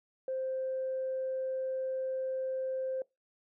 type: tone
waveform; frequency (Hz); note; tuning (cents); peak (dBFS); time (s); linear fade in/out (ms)
sine; 523.3; C5; 0; -31; 0.28-3.02; 2
effects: noise-tail reverb RT60 0.2 s tail -23 dB re dry + tanh soft clip ceiling -27 dBFS